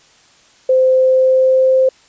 sine tone with pitch glide, 518 to 522.5 Hz, C5 to C5, -17 to -2 cents, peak -8 dBFS, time 0.69-1.89 s, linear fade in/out 5 ms, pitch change +15 cents, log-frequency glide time 0.91-1.77 s, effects white hiss -49 dBFS RMS until 2.08 s + resampled to 16000 Hz

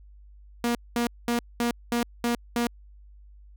sawtooth tone bursts, 237.6 Hz, A#3, 33 cents sharp, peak -19 dBFS, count 7, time 0.64-2.67 s, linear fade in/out 2 ms, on 110 ms, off 210 ms, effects added 50 Hz sine -47 dBFS peak until 3.56 s

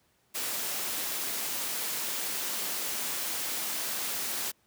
white high-pass noise, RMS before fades -33 dBFS, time 0.34-4.52 s, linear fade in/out 20 ms, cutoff 170 Hz, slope 12 dB/octave, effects pink hiss -69 dBFS RMS until 4.66 s + high-pass 80 Hz 12 dB/octave

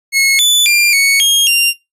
sawtooth tone with pitch steps, 2178 / 3482 / 2389 / 2219 / 3250 / 2780 Hz, C#7 / A7 / D7 / C#7 / G#7 / F7, -31 / -19 / +29 / +1 / -38 / -9 cents, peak -5 dBFS, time 0.12-1.74 s, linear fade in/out 50 ms, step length 270 ms, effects noise-tail reverb RT60 0.2 s tail -22 dB re dry + resampled to 32000 Hz

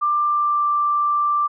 sine tone with pitch glide, 1186 to 1177.1 Hz, D6 to D6, +17 to +4 cents, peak -16 dBFS, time 0.01-1.48 s, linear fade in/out 20 ms, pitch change -13 cents, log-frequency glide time 0.24-0.66 s, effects none

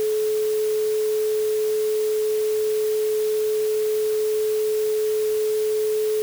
sine tone in noise, 430 Hz, A4, 40 cents flat, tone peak -19 dBFS, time 0-6.22 s, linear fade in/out 0 ms, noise white, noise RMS -37 dBFS, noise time 0-6.22 s, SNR +15 dB, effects none

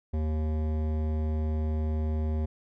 sine tone with hard clipping, 77.6 Hz, D#2, 4 cents flat, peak -28 dBFS, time 0.13-2.46 s, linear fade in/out 10 ms, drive 15 dB, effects none

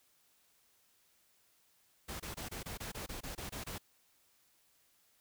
pink noise bursts, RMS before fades -43 dBFS, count 12, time 2.08-3.784 s, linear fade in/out 10 ms, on 120 ms, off 24 ms, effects white hiss -71 dBFS RMS until 5.2 s

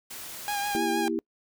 white noise, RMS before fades -40 dBFS, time 0.1-0.77 s, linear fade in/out 10 ms
sawtooth tone with vibrato, 815 Hz, G#5, 33 cents flat, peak -24 dBFS, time 0.48-1.08 s, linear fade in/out 0 ms, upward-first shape triangle, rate 6.4 Hz, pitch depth 35 cents each way
sine chord, E diminished, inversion second, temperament just, 237.3 / 329.6 / 395.6 Hz, Bb3 / E4 / G4, +31 / 0 / +16 cents, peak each -32 / -28 / -31 dBFS, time 0.75-1.19 s, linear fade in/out 0 ms
effects noise-tail reverb RT60 0.1 s tail -26 dB re dry

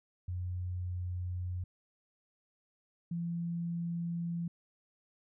sine tone pair in turn, 89.9 / 170.2 Hz, F#2 / F3, -49 / -44 cents, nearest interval major seventh, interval 1105 cents, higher second, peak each -34 / -33 dBFS, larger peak second, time 0.28-1.64 / 3.11-4.48 s, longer second, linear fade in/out 5 ms, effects none

